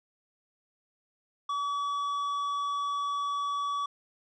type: tone with tanh clipping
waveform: sine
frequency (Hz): 1141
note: C#6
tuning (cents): +50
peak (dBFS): -30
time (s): 1.49-3.86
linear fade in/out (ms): 5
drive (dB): 8
effects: none